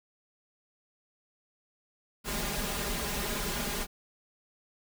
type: noise with comb filter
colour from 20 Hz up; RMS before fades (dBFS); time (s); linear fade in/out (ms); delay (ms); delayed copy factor
pink; -33; 2.24-3.87; 50; 4.9; +1
effects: none